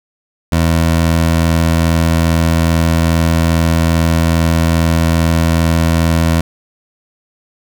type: tone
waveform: 20% pulse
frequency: 82.41 Hz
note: E2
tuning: in tune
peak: -5 dBFS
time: 0.52-6.41 s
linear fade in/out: 5 ms
effects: none